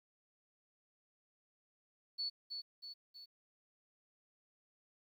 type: tone with echo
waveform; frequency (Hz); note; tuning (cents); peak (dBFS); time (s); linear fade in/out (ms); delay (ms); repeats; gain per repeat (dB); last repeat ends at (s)
sine; 4435; C#8; 0; -36; 2.18-2.3; 20; 320; 3; -5; 3.26
effects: 12-bit